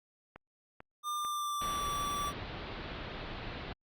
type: click train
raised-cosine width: 0.5 ms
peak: -32 dBFS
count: 4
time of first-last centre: 0.36-1.693 s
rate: 2.25 Hz
type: tone with pitch glide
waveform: square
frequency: 1200 to 1158.5 Hz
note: D6 to D6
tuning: +37 to -24 cents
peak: -34 dBFS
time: 1.03-2.33 s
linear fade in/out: 50 ms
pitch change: -61 cents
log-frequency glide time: 1.15-1.85 s
type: low-pass noise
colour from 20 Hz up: pink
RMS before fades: -42 dBFS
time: 1.61-3.73 s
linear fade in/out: 5 ms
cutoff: 4200 Hz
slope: 48 dB/octave
effects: Opus 48 kbps